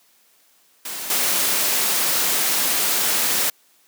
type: noise with level steps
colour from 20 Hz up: white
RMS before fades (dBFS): -30 / -20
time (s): 0.85-3.5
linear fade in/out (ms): 5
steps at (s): 1.1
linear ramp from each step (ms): 2
effects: white hiss -58 dBFS RMS until 3.87 s + high-pass 200 Hz 12 dB/octave